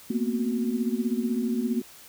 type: tone cluster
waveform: sine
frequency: 226.6 / 242.1 / 258.7 / 370.7 Hz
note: A#3 / B3 / C4 / F#4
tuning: -49 / -34 / -19 / +3 cents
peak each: -28 / -27 / -34 / -34 dBFS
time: 0.1-1.82 s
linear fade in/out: 5 ms
effects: white hiss -49 dBFS RMS until 2.08 s